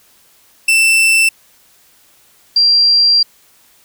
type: tone pair in turn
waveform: 40% pulse / sine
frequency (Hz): 2667 / 4742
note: E7 / D8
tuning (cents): +20 / +16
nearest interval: minor seventh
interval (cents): 996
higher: second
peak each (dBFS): -7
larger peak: neither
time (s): 0.68-1.29 / 2.56-3.23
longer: second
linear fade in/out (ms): 5
effects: white hiss -50 dBFS RMS until 3.84 s